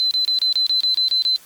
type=tone bursts; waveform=sine; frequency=4053 Hz; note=B7; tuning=44 cents sharp; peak=-15 dBFS; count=10; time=0-1.361 s; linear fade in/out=0 ms; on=110 ms; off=29 ms; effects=white hiss -47 dBFS RMS until 1.45 s + Opus 32 kbps